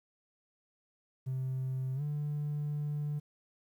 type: tone with pitch glide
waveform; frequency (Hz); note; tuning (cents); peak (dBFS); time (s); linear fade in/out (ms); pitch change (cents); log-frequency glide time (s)
triangle; 130.81 to 147.68; C3 to D3; 0 to +10; -29; 1.26-3.2; 20; +210; 1.95-2.02
effects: tanh soft clip ceiling -28 dBFS + 11-bit